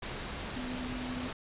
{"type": "tone in noise", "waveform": "sine", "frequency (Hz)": 250.8, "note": "B3", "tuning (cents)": 27, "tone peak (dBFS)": -37, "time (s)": [0.56, 1.28], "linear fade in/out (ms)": 5, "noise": "pink", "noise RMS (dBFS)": -39, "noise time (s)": [0.02, 1.33], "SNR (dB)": -1, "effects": ["resampled to 8000 Hz"]}